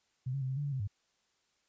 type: tone with pitch steps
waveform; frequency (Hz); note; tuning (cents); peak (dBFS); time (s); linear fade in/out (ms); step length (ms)
sine; 128.2 / 138 / 130.3 / 132.2 / 145.2 / 142.5 / 131.7 / 101.1; C3 / C#3 / C3 / C3 / D3 / C#3 / C3 / G#2; -35 / -7 / -7 / +18 / -19 / +48 / +12 / -46; -32; 0.26-0.876; 10; 77
effects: white hiss -75 dBFS RMS until 1.68 s + resampled to 16000 Hz